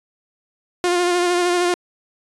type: tone with vibrato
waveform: sawtooth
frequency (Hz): 353.5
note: F4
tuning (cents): +21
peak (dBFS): -12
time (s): 0.84-1.74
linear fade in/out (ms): 0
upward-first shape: sine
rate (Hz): 13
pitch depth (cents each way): 27
effects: resampled to 24000 Hz